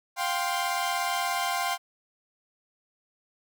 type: chord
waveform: sawtooth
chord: F suspended second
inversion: none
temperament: equal with one note detuned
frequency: 703.3 / 784 / 1046.5 Hz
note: F5 / G5 / C6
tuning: +12 / 0 / 0 cents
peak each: -27 dBFS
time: 0.16-1.78 s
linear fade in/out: 50 ms
effects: none